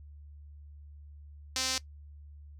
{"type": "tone with band-pass filter", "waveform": "sawtooth", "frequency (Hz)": 260, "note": "C4", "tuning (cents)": -11, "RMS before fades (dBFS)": -32, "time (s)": [1.56, 1.78], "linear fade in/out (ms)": 2, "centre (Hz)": 5400, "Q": 1.9, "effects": ["noise-tail reverb RT60 0.1 s tail -19 dB re dry", "added 73 Hz sine -47 dBFS peak until 2.59 s"]}